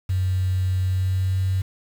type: tone with pitch glide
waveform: triangle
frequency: 92.8 to 94.31 Hz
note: F#2 to F#2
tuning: +6 to +34 cents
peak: -15 dBFS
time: 0.09-1.62 s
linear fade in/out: 10 ms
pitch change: +28 cents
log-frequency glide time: 0.81-1.41 s
effects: tanh soft clip ceiling -17 dBFS + 7-bit